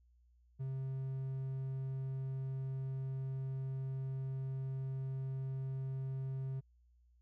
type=tone; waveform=triangle; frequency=133.1 Hz; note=C3; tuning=30 cents sharp; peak=-35 dBFS; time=0.59-6.61 s; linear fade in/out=20 ms; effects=added 60 Hz sine -65 dBFS peak until 7.21 s